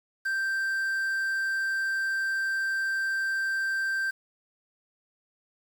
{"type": "tone with quantisation", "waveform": "triangle", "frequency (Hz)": 1568, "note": "G6", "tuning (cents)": 0, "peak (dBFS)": -24, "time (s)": [0.25, 4.11], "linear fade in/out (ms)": 10, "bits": 8, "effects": []}